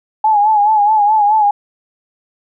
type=tone with vibrato; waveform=sine; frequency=845 Hz; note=G#5; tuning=30 cents sharp; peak=-8 dBFS; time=0.24-1.51 s; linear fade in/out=5 ms; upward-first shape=sine; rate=4.7 Hz; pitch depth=67 cents each way; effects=none